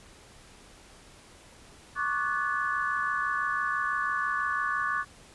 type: chord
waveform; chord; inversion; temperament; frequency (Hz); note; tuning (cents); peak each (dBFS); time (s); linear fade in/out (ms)
sine; D major seventh; third; equal with one note detuned; 1108.7 / 1174.7 / 1480 / 1723.8; C#6 / D6 / F#6 / A6; 0 / 0 / 0 / -36; -32; 1.95-5.05; 50
effects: pink hiss -53 dBFS RMS until 5.34 s + resampled to 24000 Hz